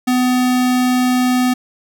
square tone, 251.2 Hz, B3, 30 cents sharp, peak -13 dBFS, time 0.07-1.54 s, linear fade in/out 10 ms, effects none

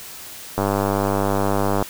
click train, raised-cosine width 1 ms, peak -6 dBFS, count 125, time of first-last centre 0.58-1.825 s, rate 99.6 Hz, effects white hiss -37 dBFS RMS until 1.89 s

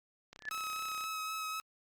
click train, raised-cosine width 0.2 ms, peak -32 dBFS, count 24, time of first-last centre 0.33-1.04 s, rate 32.4 Hz
sine tone with exponential growth, 1726 Hz, A6, 34 cents flat, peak -31 dBFS, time 0.4-0.49 s, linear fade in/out 2 ms, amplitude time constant 18 ms
sawtooth tone with vibrato, 1283 Hz, E6, 47 cents flat, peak -33 dBFS, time 0.51-1.6 s, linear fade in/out 0 ms, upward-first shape sine, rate 3.9 Hz, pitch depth 14 cents each way
effects Opus 48 kbps

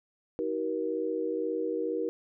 sine tone cluster, 317.6 / 379.7 / 474.5 Hz, D#4 / F#4 / A#4, +36 / +45 / +31 cents, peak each -34 / -34 / -31 dBFS, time 0.39-2.09 s, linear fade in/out 0 ms, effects none

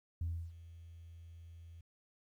sine tone with ADSR envelope, 83.8 Hz, E2, 29 cents sharp, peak -32 dBFS, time 0.21-1.81 s, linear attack 4 ms, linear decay 300 ms, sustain -18 dB, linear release 4 ms, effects tanh soft clip ceiling -31 dBFS + 12-bit

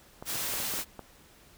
clicks, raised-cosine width 1 ms, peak -26 dBFS, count 7, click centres 0.225 / 0.356 / 0.537 / 0.602 / 0.738 / 0.79 / 0.993 s
white noise, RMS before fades -33 dBFS, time 0.25-0.85 s, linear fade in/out 50 ms
effects pink hiss -57 dBFS RMS until 1.57 s

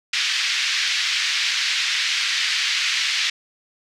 pink band-pass noise, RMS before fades -22 dBFS, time 0.13-3.3 s, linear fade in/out 5 ms, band 1900 to 5400 Hz, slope 24 dB/octave, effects none

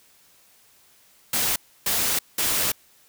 white noise bursts at uneven times, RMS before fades -23 dBFS, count 3, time 1.33-1.56 / 1.86-2.19 / 2.38-2.72 s, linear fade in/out 5 ms, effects white hiss -57 dBFS RMS until 3.08 s

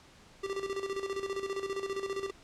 square tone with tremolo, 392 Hz, G4, in tune, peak -32 dBFS, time 0.43-2.31 s, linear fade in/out 10 ms, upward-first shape square, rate 15 Hz, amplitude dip 65%, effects pink hiss -57 dBFS RMS until 2.43 s + low-pass 7000 Hz 12 dB/octave

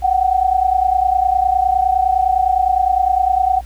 sine tone pair together, 735.2 / 765 Hz, F#5 / G5, -11 / -42 cents, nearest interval minor second, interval 69 cents, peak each -15 dBFS, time 0.02-3.61 s, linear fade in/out 20 ms, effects added 60 Hz sine -30 dBFS peak until 3.65 s + pink hiss -47 dBFS RMS until 3.65 s

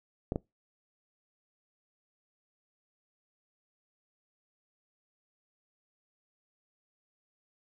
clicks, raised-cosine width 2 ms, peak -17 dBFS, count 2, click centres 0.321 / 0.359 s, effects noise-tail reverb RT60 0.2 s tail -23 dB re dry

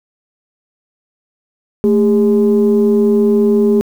sine tone pair together, 220 / 405.8 Hz, A3 / G#4, 0 / -40 cents, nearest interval major seventh, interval 1060 cents, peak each -10 dBFS, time 1.84-3.81 s, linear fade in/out 0 ms, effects tanh soft clip ceiling -3 dBFS + 7-bit

